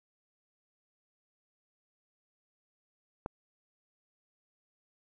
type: click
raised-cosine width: 1 ms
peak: -21 dBFS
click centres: 3.261 s
effects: none